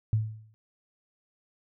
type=tone with exponential decay; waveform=sine; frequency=109.1 Hz; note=A2; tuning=14 cents flat; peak=-19 dBFS; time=0.13-0.54 s; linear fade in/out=0 ms; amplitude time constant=87 ms; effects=none